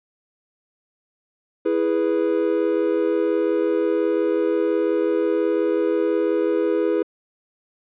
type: chord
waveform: triangle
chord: E major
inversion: none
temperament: equal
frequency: 329.6 / 415.3 / 493.9 Hz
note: E4 / G#4 / B4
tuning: 0 / 0 / 0 cents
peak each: -20 / -20 / -21 dBFS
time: 1.65-7.03 s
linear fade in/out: 10 ms
effects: resampled to 8000 Hz